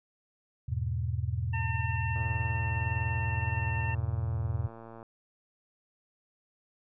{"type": "chord", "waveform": "sine", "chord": "E major", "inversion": "none", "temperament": "equal", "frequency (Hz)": [82.41, 103.83, 123.47], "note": ["E2", "G#2", "B2"], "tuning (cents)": [0, 0, 0], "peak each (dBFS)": -33, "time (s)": [0.68, 4.68], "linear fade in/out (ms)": 10}
{"type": "harmonic tone", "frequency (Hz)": 903, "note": "A5", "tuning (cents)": 45, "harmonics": [1, 2, 3], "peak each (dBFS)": [-38, -38, -38], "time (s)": [1.53, 3.95], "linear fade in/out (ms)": 10}
{"type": "click train", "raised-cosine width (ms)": 1, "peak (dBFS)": -33, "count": 328, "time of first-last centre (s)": [2.16, 5.028], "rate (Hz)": 114}
{"effects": []}